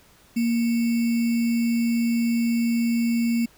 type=tone with sample-and-hold; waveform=sine; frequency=233.1 Hz; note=A#3; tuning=in tune; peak=-19 dBFS; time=0.36-3.46 s; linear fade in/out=10 ms; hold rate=2450 Hz; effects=pink hiss -55 dBFS RMS until 3.57 s